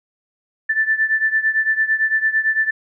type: beating tone pair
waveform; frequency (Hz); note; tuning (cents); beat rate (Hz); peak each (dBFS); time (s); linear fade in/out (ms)
sine; 1760 / 1768.9; A6 / A6; 0 / +9; 8.9; -17 / -20; 0.69-2.71; 10
effects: none